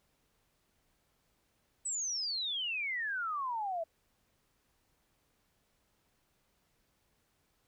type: exponential sweep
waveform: sine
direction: down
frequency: 8100 to 640 Hz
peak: -33 dBFS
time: 1.85-3.84 s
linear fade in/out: 10 ms
effects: pink hiss -75 dBFS RMS until 7.67 s